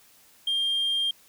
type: tone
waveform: sine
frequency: 3200 Hz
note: G7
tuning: 35 cents sharp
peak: -21 dBFS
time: 0.47-1.11 s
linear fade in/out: 5 ms
effects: tanh soft clip ceiling -21 dBFS + white hiss -57 dBFS RMS until 1.28 s